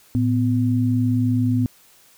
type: tone pair together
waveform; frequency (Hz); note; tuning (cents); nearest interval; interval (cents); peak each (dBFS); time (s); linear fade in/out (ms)
sine; 111.85 / 251.1; A2 / B3; +29 / +29; octave + major second; 1400; -19; 0.15-1.66; 0
effects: white hiss -53 dBFS RMS until 2.17 s